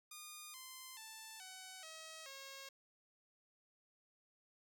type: tone with pitch steps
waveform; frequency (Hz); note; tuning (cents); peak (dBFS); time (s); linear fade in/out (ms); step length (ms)
5% pulse; 1220 / 1037.8 / 882.8 / 751 / 638.8 / 543.4; D#6 / C6 / A5 / F#5 / D#5 / C#5; -34 / -14 / +5 / +26 / +45 / -35; -39; 0.11-2.69; 5; 430
effects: none